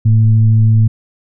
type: tone with frequency modulation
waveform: sine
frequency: 110 Hz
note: A2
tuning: in tune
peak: -6 dBFS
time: 0.05-0.88 s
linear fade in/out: 10 ms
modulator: 113 Hz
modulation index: 0.36
effects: none